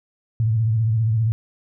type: tone with vibrato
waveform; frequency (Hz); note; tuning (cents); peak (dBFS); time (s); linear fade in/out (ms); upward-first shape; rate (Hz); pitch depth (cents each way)
sine; 111.7; A2; +27; -16; 0.4-1.32; 0; sine; 15; 78
effects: none